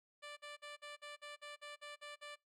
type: tone bursts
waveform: 10% pulse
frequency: 587.3 Hz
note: D5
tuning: in tune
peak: -40 dBFS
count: 11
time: 0.22-2.36 s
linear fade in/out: 20 ms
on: 150 ms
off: 49 ms
effects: noise-tail reverb RT60 0.2 s tail -23 dB re dry + low-pass 8000 Hz 12 dB/octave